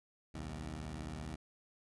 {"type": "beating tone pair", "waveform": "15% pulse", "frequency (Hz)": [63, 78], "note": ["B1", "D#2"], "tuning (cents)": [35, 5], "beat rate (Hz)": 15, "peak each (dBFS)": [-40, -37], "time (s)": [0.34, 1.36], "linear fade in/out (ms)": 10, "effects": ["resampled to 24000 Hz"]}